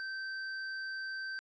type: tone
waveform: square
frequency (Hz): 1553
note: G6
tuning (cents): -17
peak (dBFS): -38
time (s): 0-1.39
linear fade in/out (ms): 0
effects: resampled to 16000 Hz

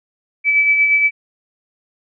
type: tone with tremolo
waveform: sine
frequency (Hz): 2303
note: D7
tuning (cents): -34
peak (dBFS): -9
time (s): 0.44-1.11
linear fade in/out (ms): 50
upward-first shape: sine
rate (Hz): 8.5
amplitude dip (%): 40
effects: none

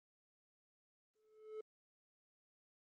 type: tone with exponential growth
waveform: triangle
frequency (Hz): 432.8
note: A4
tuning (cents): -29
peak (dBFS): -40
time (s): 1.15-1.61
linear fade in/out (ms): 5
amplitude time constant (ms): 100
effects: Opus 32 kbps

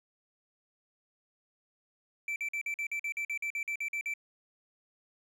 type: tone bursts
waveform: triangle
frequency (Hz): 2331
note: D7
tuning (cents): -14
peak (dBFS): -30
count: 15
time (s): 2.28-4.138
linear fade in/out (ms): 2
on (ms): 80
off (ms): 47
effects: none

